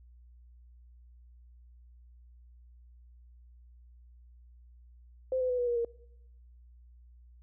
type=tone with pitch steps; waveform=sine; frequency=518 / 507.6 / 497.5 / 487.5 / 477.8 / 468.2 Hz; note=C5 / B4 / B4 / B4 / A#4 / A#4; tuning=-17 / +47 / +13 / -23 / +43 / +8 cents; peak=-27 dBFS; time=5.32-5.848 s; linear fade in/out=2 ms; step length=88 ms; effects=noise-tail reverb RT60 0.9 s tail -25 dB re dry + added 60 Hz sine -53 dBFS peak until 7.42 s